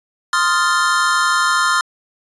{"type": "chord", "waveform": "square", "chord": "F dominant seventh", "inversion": "second", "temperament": "equal", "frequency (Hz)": [1046.5, 1244.5, 1396.9, 1760], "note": ["C6", "Eb6", "F6", "A6"], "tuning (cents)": [0, 0, 0, 0], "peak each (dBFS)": [-20, -20, -18, -23], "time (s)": [0.33, 1.81], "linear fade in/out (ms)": 2, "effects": ["resampled to 22050 Hz"]}